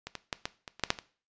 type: clicks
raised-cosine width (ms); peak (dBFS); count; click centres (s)
0.2; -20 / -19 / -13 / -14 / -23 / -27 / -8 / -6 / -22; 9; 0.07 / 0.153 / 0.328 / 0.455 / 0.678 / 0.796 / 0.837 / 0.904 / 0.988
effects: noise-tail reverb RT60 0.4 s tail -17 dB re dry + resampled to 16000 Hz